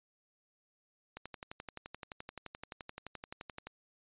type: click train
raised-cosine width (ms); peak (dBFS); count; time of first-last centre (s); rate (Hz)
0.3; -27; 30; 1.17-3.67; 11.6
effects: resampled to 8000 Hz